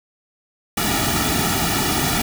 pink noise with comb filter, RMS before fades -20 dBFS, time 0.77-2.22 s, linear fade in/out 5 ms, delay 1.9 ms, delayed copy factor -0.9, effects none

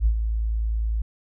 sine tone with ADSR envelope, 55 Hz, A1, in tune, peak -13 dBFS, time 0-1.02 s, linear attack 58 ms, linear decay 78 ms, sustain -8 dB, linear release 5 ms, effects tanh soft clip ceiling -11 dBFS

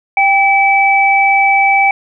sine tone pair together, 789.5 / 2301 Hz, G5 / D7, +12 / -36 cents, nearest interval octave + perfect fifth, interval 1852 cents, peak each -10 dBFS, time 0.17-1.91 s, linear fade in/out 2 ms, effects none

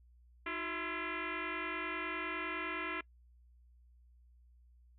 sine tone with frequency modulation, 363.9 Hz, F#4, 29 cents flat, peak -36 dBFS, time 0.46-3.01 s, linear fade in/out 5 ms, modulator 339 Hz, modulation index 7, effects noise-tail reverb RT60 0.1 s tail -25 dB re dry + added 60 Hz sine -60 dBFS peak until 4.98 s

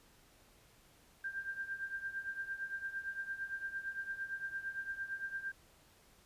sine tone with tremolo, 1586 Hz, G6, 20 cents sharp, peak -35 dBFS, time 1.24-5.52 s, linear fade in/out 5 ms, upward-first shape triangle, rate 8.8 Hz, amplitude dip 85%, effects pink hiss -65 dBFS RMS until 6.25 s + resampled to 32000 Hz

